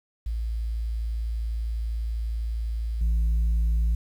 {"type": "tone with level steps", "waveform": "sine", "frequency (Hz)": 56.1, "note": "A1", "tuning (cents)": 34, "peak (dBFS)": [-25, -17], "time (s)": [0.26, 3.95], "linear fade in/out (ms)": 5, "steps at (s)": 3.01, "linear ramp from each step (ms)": 5, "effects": ["tanh soft clip ceiling -19 dBFS", "9-bit"]}